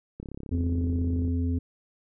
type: click train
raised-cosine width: 3 ms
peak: -25 dBFS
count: 38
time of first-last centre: 0.2-1.279 s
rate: 34.3 Hz
type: harmonic tone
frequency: 85.6 Hz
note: F2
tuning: 34 cents flat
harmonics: 1 / 3 / 5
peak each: -25 / -29 / -42 dBFS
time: 0.51-1.59 s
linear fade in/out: 10 ms
effects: none